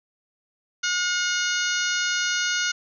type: harmonic tone with a mistuned harmonic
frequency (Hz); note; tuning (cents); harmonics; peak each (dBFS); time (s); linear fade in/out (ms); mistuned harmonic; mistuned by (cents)
720; F#5; -47; 2 / 3 / 4 / 5 / 6 / 7 / 8 / 9; -25 / -33 / -30 / -33 / -32 / -35 / -33 / -32; 0.83-2.72; 10; 8; +27
effects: none